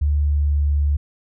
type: tone with pitch glide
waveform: sine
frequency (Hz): 73.2 to 72.48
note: D2 to D2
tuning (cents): -5 to -22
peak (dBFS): -15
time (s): 0.01-0.97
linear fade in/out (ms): 10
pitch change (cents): -17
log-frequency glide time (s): 0.18-0.7
effects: none